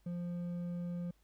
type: tone with hard clipping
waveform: sine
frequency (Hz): 174.61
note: F3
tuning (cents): 0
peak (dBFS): -38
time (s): 0.06-1.11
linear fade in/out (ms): 5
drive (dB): 5
effects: added 50 Hz sine -67 dBFS peak until 1.23 s + pink hiss -75 dBFS RMS until 1.23 s